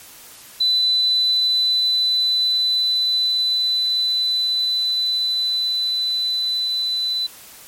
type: tone with level ramp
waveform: sine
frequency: 4000 Hz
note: B7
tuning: 21 cents sharp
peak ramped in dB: -14 to -19 dBFS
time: 0.6-7.27 s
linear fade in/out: 10 ms
effects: white hiss -42 dBFS RMS until 7.67 s + MP3 64 kbps